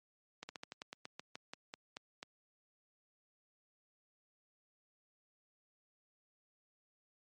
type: slowing click train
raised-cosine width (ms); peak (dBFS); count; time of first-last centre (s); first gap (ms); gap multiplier
0.2; -27; 14; 0.43-2.229; 60; 1.13
effects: high-pass 150 Hz 12 dB/octave + MP3 48 kbps